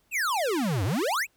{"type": "exponential two-way sweep", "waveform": "square", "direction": "down then up", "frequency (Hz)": [2775, 88.2, 2775], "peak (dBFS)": -25, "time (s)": [0.11, 1.27], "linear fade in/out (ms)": 50, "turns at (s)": 0.84, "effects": ["pink hiss -68 dBFS RMS until 1.36 s"]}